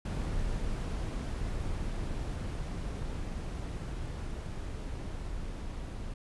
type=noise with level ramp; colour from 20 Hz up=brown; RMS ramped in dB=-33 to -39 dBFS; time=0.05-6.14 s; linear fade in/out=5 ms; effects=resampled to 24000 Hz